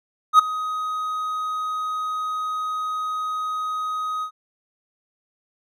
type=tone with ADSR envelope; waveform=triangle; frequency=1256 Hz; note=D#6; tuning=16 cents sharp; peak=-4 dBFS; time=0.33-4.31 s; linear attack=60 ms; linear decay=8 ms; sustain=-18 dB; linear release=84 ms; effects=none